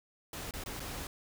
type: noise with dropouts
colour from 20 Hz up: pink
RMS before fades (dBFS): -41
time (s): 0.33-1.07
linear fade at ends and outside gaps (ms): 2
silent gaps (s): 0.51-0.537 / 0.638-0.66 / 0.797-0.802
effects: none